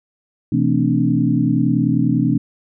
sine tone cluster, 128.1 / 166.7 / 225.1 / 264.4 / 294.8 Hz, C3 / E3 / A3 / C4 / D4, -36 / +20 / +40 / +18 / +7 cents, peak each -20 dBFS, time 0.52-2.38 s, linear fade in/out 5 ms, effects none

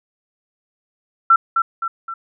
sine tone with echo, 1347 Hz, E6, 37 cents sharp, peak -7 dBFS, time 1.3-1.36 s, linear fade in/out 5 ms, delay 260 ms, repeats 3, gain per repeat -6 dB, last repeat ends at 2.14 s, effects none

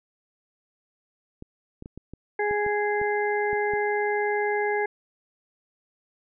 clicks, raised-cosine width 3 ms, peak -26 dBFS, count 10, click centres 1.424 / 1.824 / 1.859 / 1.976 / 2.136 / 2.511 / 2.664 / 3.015 / 3.531 / 3.736 s
harmonic tone, 415.3 Hz, G#4, in tune, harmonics 1 / 2 / 4 / 5, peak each -25 / -28 / -31 / -32 dBFS, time 2.39-4.86 s, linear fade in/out 5 ms
effects none

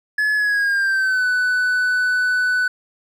triangle tone with pitch glide, 1707 to 1494.6 Hz, G#6 to F#6, +47 to +17 cents, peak -14 dBFS, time 0.18-2.68 s, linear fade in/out 5 ms, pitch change -230 cents, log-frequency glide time 0.35-1.25 s, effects none

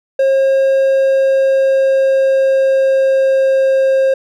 triangle tone with pitch glide, 538 to 533.7 Hz, C5 to C5, +48 to +34 cents, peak -7 dBFS, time 0.19-4.14 s, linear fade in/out 5 ms, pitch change -14 cents, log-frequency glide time 0.79-3.98 s, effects none

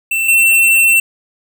square tone pair in turn, 2681 / 2698 Hz, E7 / E7, +29 / +40 cents, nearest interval unison, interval 11 cents, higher second, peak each -14 / -8 dBFS, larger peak second, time 0.11-0.28 / 0.28-1 s, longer second, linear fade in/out 5 ms, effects none

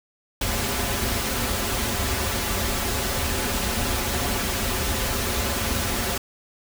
pink noise with comb filter, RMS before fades -25 dBFS, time 0.41-6.18 s, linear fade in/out 5 ms, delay 6.4 ms, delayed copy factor -0.75, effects none

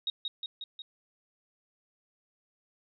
sine tone with echo, 3766 Hz, A#7, 17 cents sharp, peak -28 dBFS, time 0.07-0.1 s, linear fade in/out 2 ms, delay 180 ms, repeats 4, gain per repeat -3 dB, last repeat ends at 0.82 s, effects none

